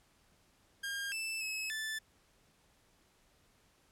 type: tone with pitch steps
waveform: sawtooth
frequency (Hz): 1612 / 2644 / 2578 / 1755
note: G6 / E7 / E7 / A6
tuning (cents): +48 / +5 / -39 / -5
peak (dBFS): -33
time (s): 0.83-1.99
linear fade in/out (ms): 10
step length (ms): 290
effects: pink hiss -69 dBFS RMS until 3.91 s + low-pass 12000 Hz 12 dB/octave